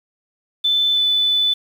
sine tone with pitch glide, 3520 to 3496 Hz, A7 to A7, 0 to -12 cents, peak -14 dBFS, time 0.64-1.54 s, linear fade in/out 10 ms, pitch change -12 cents, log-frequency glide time 0.93-1 s, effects 7-bit

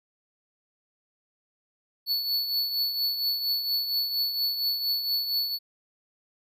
square tone with tremolo, 4435 Hz, C#8, in tune, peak -23 dBFS, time 2.06-5.59 s, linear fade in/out 50 ms, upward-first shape triangle, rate 4.3 Hz, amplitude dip 60%, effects none

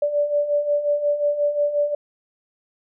sine beating tone pair, 580 / 585.6 Hz, D5 / D5, -22 / -5 cents, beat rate 5.6 Hz, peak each -25 / -19 dBFS, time 0.02-1.95 s, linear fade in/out 5 ms, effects none

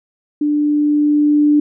sine tone with level ramp, 295.9 Hz, D4, 13 cents sharp, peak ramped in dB -13 to -8 dBFS, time 0.41-1.6 s, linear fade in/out 5 ms, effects none

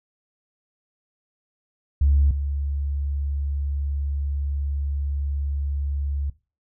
sine tone pair in turn, 70.7 / 70.7 Hz, C#2 / C#2, +35 / +35 cents, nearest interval unison, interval 0 cents, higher neither, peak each -14 / -23 dBFS, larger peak first, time 2.01-2.31 / 2.31-6.3 s, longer second, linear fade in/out 5 ms, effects noise-tail reverb RT60 0.3 s tail -19 dB re dry + tanh soft clip ceiling -10 dBFS

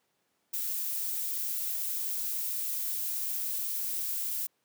violet noise, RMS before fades -33 dBFS, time 0.53-4.47 s, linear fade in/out 10 ms, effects pink hiss -75 dBFS RMS until 4.64 s + high-pass 200 Hz 12 dB/octave

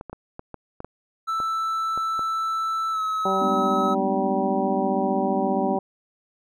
clicks, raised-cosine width 1 ms, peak -21 dBFS, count 10, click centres 0.011 / 0.097 / 0.13 / 0.394 / 0.543 / 0.804 / 0.846 / 1.402 / 1.976 / 2.193 s
triangle tone with pitch glide, 1322 to 1287.3 Hz, E6 to E6, +5 to -41 cents, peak -21 dBFS, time 1.27-3.95 s, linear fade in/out 20 ms, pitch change -46 cents, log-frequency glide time 2.91-3.01 s
harmonic tone, 192.6 Hz, G3, 30 cents flat, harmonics 1 / 2 / 3 / 4 / 5, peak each -29 / -27 / -28 / -26 / -32 dBFS, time 3.25-5.79 s, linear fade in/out 5 ms
sine chord, G# diminished, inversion none, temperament just, 207.7 / 249.2 / 299 Hz, G#3 / B3 / D4, 0 / +16 / +31 cents, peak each -30 / -28 / -31 dBFS, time 3.4-5.77 s, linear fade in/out 10 ms
effects none

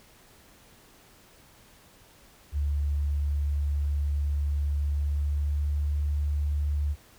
sine tone with pitch glide, 72.3 to 73.18 Hz, D2 to D2, -27 to -6 cents, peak -24 dBFS, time 2.52-6.96 s, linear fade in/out 50 ms, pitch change +21 cents, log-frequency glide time 4.86-5.83 s, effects pink hiss -56 dBFS RMS until 7.18 s

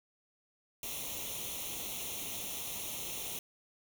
white noise with comb filter, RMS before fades -40 dBFS, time 0.83-3.39 s, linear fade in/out 2 ms, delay 0.31 ms, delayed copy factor +0.8, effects none

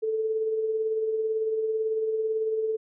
sine tone with tremolo, 439.7 Hz, A4, 1 cent flat, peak -22 dBFS, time 0.02-2.77 s, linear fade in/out 20 ms, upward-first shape triangle, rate 18 Hz, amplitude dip 45%, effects none

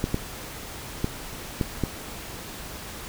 clicks, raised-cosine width 3 ms, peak -10 dBFS, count 5, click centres 0.041 / 0.144 / 1.044 / 1.612 / 1.837 s, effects pink hiss -38 dBFS RMS until 3.08 s

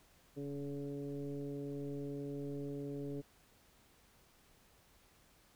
sine tone with frequency modulation, 283.2 Hz, C#4, 37 cents sharp, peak -39 dBFS, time 0.36-3.22 s, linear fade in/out 20 ms, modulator 142 Hz, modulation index 1.3, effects pink hiss -67 dBFS RMS until 5.55 s

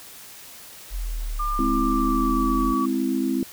sine exponential two-way sweep, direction down then up, 43.65 to 33.53 to 43.65 Hz, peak -25 dBFS, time 0.9-2.75 s, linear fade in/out 50 ms, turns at 1.61 s
sine tone with pitch glide, 1199 to 1141.6 Hz, D6 to D6, +36 to -49 cents, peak -24 dBFS, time 1.39-2.86 s, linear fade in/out 10 ms, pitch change -85 cents, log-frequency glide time 1.55-2.63 s
sine chord, Ab augmented, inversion none, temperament equal, 207.7 / 261.6 / 329.6 Hz, Ab3 / C4 / E4, 0 / 0 / 0 cents, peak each -28 / -23 / -26 dBFS, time 1.59-3.43 s, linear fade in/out 2 ms
effects white hiss -43 dBFS RMS until 3.52 s

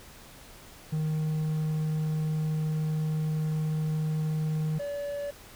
triangle tone pair in turn, 155.56 / 573.6 Hz, D#3 / D5, 0 / -41 cents, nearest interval octave + major seventh, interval 2259 cents, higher second, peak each -24 / -29 dBFS, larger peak first, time 0.92-4.79 / 4.79-5.31 s, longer first, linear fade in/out 10 ms, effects pink hiss -50 dBFS RMS until 5.55 s

